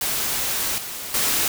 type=noise with level steps; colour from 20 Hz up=white; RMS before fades=-24 / -32 / -21 dBFS; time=0.01-1.48 s; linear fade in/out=2 ms; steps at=0.78 / 1.14 s; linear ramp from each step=2 ms; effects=none